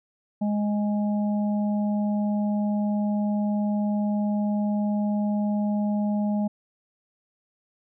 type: harmonic tone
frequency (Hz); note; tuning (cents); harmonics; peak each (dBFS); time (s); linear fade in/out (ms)
207.7; G#3; 0; 1 / 3 / 4; -22 / -34 / -37; 0.41-6.48; 10
effects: none